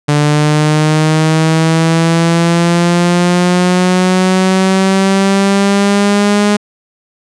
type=linear sweep; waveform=sawtooth; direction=up; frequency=146.83 to 207.4 Hz; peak=-4 dBFS; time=0.08-6.57 s; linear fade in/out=10 ms; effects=resampled to 22050 Hz